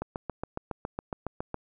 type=click train; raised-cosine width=1 ms; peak=-18 dBFS; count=12; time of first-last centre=0.02-1.544 s; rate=7.22 Hz; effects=none